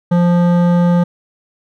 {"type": "tone with hard clipping", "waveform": "sine", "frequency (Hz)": 174.61, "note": "F3", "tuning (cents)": 0, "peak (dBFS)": -11, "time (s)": [0.11, 1.04], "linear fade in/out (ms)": 10, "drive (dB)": 13, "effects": []}